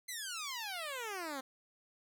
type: exponential sweep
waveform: 10% pulse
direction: down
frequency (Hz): 2093 to 256.3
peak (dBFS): -31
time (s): 0.08-1.41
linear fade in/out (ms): 10
effects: none